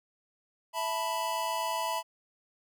square chord, E suspended fourth, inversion none, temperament equal, 659.3 / 880 / 987.8 Hz, E5 / A5 / B5, 0 / 0 / 0 cents, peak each -37 / -36 / -33 dBFS, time 0.73-2.03 s, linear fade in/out 50 ms, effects none

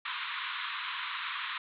pink band-pass noise, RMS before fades -37 dBFS, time 0.05-1.58 s, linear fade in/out 5 ms, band 980 to 3900 Hz, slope 96 dB/octave, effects none

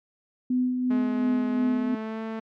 sine tone with tremolo, 251.7 Hz, B3, 33 cents sharp, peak -20 dBFS, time 0.5-1.95 s, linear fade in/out 5 ms, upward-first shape sine, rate 2.8 Hz, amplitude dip 40%
sawtooth tone with pitch glide, 211.6 to 222.2 Hz, G#3 to A3, +33 to +17 cents, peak -26 dBFS, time 0.9-2.4 s, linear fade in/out 10 ms, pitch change +84 cents, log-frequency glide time 1.54-2.22 s
effects low-pass 2000 Hz 12 dB/octave + MP3 96 kbps

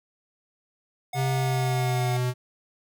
square tone, 725 Hz, F#5, 35 cents flat, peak -31 dBFS, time 1.13-2.17 s, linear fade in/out 5 ms
square tone with pitch glide, 132.4 to 125.19 Hz, C3 to B2, +21 to +24 cents, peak -24 dBFS, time 1.14-2.34 s, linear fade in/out 50 ms, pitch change -97 cents, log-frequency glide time 1.31-2.18 s
effects none

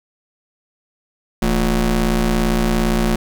30% pulse ring-modulated tone, 129.7 Hz, C3, 15 cents flat, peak -9 dBFS, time 1.42-3.16 s, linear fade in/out 5 ms, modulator 93.6 Hz, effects none

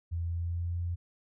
sine tone with pitch glide, 84.6 to 86.73 Hz, E2 to F2, +45 to -11 cents, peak -30 dBFS, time 0.11-0.96 s, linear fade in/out 20 ms, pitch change +44 cents, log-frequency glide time 0.25-0.8 s, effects none

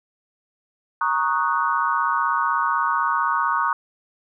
sine chord, D# minor seventh, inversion second, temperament equal, 932.3 / 1108.7 / 1244.5 / 1480 Hz, A#5 / C#6 / D#6 / F#6, 0 / 0 / 0 / 0 cents, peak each -24 / -23 / -24 / -26 dBFS, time 1.01-3.73 s, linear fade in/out 2 ms, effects none

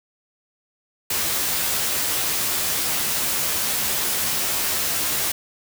white noise with comb filter, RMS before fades -23 dBFS, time 1.1-5.32 s, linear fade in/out 5 ms, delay 13 ms, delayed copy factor +0.55, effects none

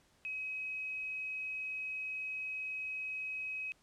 sine tone with quantisation, 2542 Hz, D#7, 36 cents sharp, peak -37 dBFS, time 0.25-3.72 s, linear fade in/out 0 ms, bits 11, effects pink hiss -69 dBFS RMS until 3.82 s + low-pass 10000 Hz 12 dB/octave

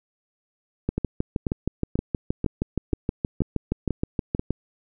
two click trains, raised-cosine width 3 ms, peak -10 / -11 dBFS, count 24 / 8, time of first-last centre 0.89-4.506 / 0.98-4.395 s, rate 6.36 / 2.05 Hz, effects none

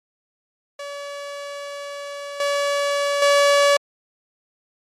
sawtooth tone with level steps, 570 Hz, C#5, 48 cents sharp, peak -26 / -15 / -9 dBFS, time 0.79-3.77 s, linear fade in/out 5 ms, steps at 2.4 / 3.22 s, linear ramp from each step 2 ms, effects low-pass 8000 Hz 12 dB/octave + MP3 64 kbps

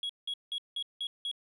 sine tone bursts, 3325 Hz, G#7, 1 cent sharp, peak -30 dBFS, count 6, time 0.03-1.314 s, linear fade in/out 2 ms, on 64 ms, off 180 ms, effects tanh soft clip ceiling -30 dBFS + 12-bit

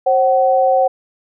sine tone pair together, 533 / 753.8 Hz, C5 / F#5, +32 / +32 cents, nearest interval tritone, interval 600 cents, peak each -13 dBFS, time 0.06-0.88 s, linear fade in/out 10 ms, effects none

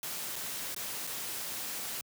white noise with dropouts, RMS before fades -38 dBFS, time 0.03-2.01 s, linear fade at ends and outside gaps 1 ms, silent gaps 0.357-0.362 / 0.746-0.763 / 1.069-1.073 s, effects high-pass 100 Hz 12 dB/octave

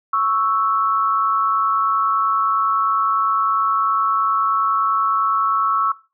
sine tone pair together, 1108.7 / 1318.5 Hz, C#6 / E6, 0 / 0 cents, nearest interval minor third, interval 300 cents, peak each -18 dBFS, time 0.13-5.92 s, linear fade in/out 5 ms, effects noise-tail reverb RT60 0.3 s tail -18 dB re dry

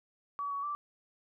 sine tone with pitch steps, 1139 / 1125 / 1169 Hz, C#6 / C#6 / D6, +47 / +25 / -8 cents, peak -33 dBFS, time 0.39-0.75 s, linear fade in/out 0 ms, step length 120 ms, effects none

